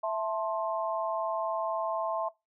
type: chord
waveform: sine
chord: A minor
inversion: second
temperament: just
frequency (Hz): 660 / 880 / 1056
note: E5 / A5 / C6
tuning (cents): +2 / 0 / +16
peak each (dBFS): -30 / -35 / -34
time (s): 0.03-2.29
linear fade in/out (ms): 10
effects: noise-tail reverb RT60 0.2 s tail -20 dB re dry